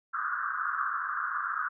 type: band-pass noise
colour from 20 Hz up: pink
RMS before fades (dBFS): -32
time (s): 0.13-1.69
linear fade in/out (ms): 20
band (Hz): 1100 to 1600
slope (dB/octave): 96
effects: none